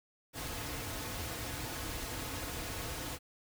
pink noise with comb filter, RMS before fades -40 dBFS, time 0.33-3.19 s, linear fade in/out 50 ms, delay 5.1 ms, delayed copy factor -0.55, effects none

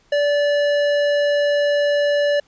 triangle tone with hard clipping, 580 Hz, D5, 22 cents flat, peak -17 dBFS, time 0.12-2.4 s, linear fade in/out 5 ms, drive 17 dB, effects pink hiss -58 dBFS RMS until 2.47 s + resampled to 16000 Hz

